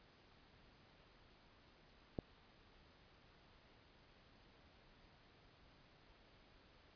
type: click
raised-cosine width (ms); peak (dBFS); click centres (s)
2; -27; 2.188
effects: pink hiss -67 dBFS RMS until 6.95 s + resampled to 11025 Hz